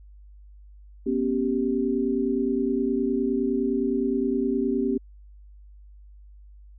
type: tone cluster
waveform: sine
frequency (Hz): 242.5 / 272.2 / 389.9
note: B3 / C#4 / G4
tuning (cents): -31 / -31 / -9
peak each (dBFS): -26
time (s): 1.06-4.98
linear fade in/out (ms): 10
effects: added 50 Hz sine -45 dBFS peak until 6.78 s